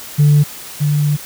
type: tone pair in turn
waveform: sine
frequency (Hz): 146.83 / 147.56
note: D3 / D3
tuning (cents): 0 / +9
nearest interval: unison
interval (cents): 9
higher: second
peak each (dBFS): -5 / -11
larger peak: first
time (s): 0.18-0.44 / 0.8-1.17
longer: second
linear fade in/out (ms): 20
effects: tanh soft clip ceiling -4 dBFS + white hiss -32 dBFS RMS until 1.25 s